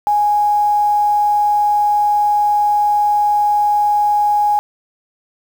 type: tone with quantisation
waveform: sine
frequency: 830.6 Hz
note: G#5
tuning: in tune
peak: -11 dBFS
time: 0.07-4.59 s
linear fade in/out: 0 ms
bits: 6
effects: none